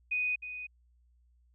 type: tone with echo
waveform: sine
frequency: 2489 Hz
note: D#7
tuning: in tune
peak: -28 dBFS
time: 0.11-0.36 s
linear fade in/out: 10 ms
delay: 310 ms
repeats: 1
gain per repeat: -10 dB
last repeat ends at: 0.67 s
effects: added 60 Hz sine -63 dBFS peak until 1.54 s